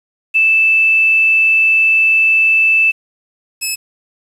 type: tone pair in turn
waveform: sine / 10% pulse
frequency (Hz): 2637 / 2593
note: E7 / E7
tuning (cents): 0 / -29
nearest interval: unison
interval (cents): 29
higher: first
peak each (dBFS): -8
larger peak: neither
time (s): 0.34-2.92 / 3.61-3.76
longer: first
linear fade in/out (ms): 20
effects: resampled to 32000 Hz + 7-bit